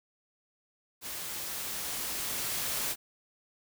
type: noise with level ramp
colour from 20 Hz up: white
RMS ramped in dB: -39 to -32 dBFS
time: 1.01-2.96 s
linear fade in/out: 50 ms
effects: none